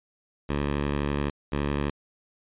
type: tone pair in turn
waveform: 10% pulse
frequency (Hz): 71.9 / 71.9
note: D2 / D2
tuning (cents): -36 / -36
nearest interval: unison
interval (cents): 0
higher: neither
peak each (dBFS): -17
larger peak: neither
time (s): 0.49-1.3 / 1.52-1.9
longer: first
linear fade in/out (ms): 5
effects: resampled to 8000 Hz